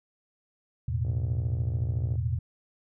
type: chord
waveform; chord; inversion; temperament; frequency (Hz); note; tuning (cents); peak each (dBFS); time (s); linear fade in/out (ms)
sine; E suspended fourth; none; just; 82.41 / 109.88 / 123.61; E2 / A2 / B2; 0 / -2 / +2; -30; 0.88-2.39; 5
type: click train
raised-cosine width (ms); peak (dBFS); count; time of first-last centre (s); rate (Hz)
2; -32; 67; 1.05-2.156; 59.7
effects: none